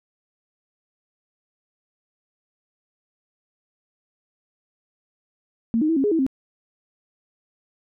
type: tone with pitch steps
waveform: sine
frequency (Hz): 228.7 / 308.5 / 326.6 / 271.1 / 415.1 / 325.7 / 265.2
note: A#3 / D#4 / E4 / C#4 / G#4 / E4 / C4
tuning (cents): -33 / -15 / -16 / -38 / -1 / -21 / +23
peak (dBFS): -17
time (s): 5.74-6.265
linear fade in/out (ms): 0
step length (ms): 75
effects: none